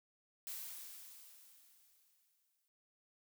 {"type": "noise with exponential decay", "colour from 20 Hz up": "blue", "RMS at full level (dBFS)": -44, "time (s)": [0.47, 2.68], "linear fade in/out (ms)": 0, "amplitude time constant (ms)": 480, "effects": []}